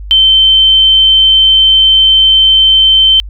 sine tone, 3096 Hz, G7, 22 cents flat, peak -3 dBFS, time 0.11-3.2 s, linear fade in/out 0 ms, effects added 50 Hz sine -22 dBFS peak until 3.29 s

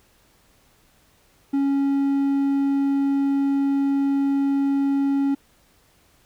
triangle tone, 277.2 Hz, C#4, in tune, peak -16 dBFS, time 1.53-5.35 s, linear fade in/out 10 ms, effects pink hiss -59 dBFS RMS until 6.25 s

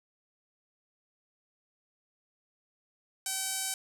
sawtooth tone with band-pass filter, 767 Hz, G5, 38 cents flat, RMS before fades -34 dBFS, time 3.26-3.74 s, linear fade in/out 2 ms, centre 8700 Hz, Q 1.5, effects none

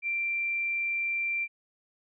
sine tone, 2359 Hz, D7, 7 cents sharp, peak -27 dBFS, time 0.02-1.48 s, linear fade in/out 50 ms, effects none

